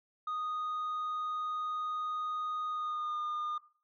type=tone with pitch glide; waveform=sine; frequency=1240 to 1215.9 Hz; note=D#6 to D#6; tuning=-6 to -40 cents; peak=-31 dBFS; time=0.27-3.58 s; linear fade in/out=5 ms; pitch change=-34 cents; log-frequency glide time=2.68-3.18 s; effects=noise-tail reverb RT60 0.4 s tail -17 dB re dry + tanh soft clip ceiling -32 dBFS